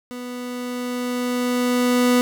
30% pulse tone with level ramp, 246.9 Hz, B3, in tune, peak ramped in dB -28 to -11 dBFS, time 0.11-2.21 s, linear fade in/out 0 ms, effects none

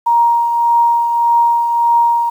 sine tone with tremolo, 939 Hz, A#5, 12 cents sharp, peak -7 dBFS, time 0.06-2.3 s, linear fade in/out 10 ms, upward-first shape triangle, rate 1.7 Hz, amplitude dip 50%, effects 7-bit

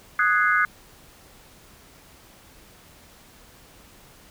sine chord, Ab dominant seventh, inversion second, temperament equal, 1244.5 / 1480 / 1661.2 / 2093 Hz, Eb6 / Gb6 / Ab6 / C7, 0 / 0 / 0 / 0 cents, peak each -22 / -21 / -24 / -27 dBFS, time 0.19-0.65 s, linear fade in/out 2 ms, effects pink hiss -51 dBFS RMS until 4.3 s

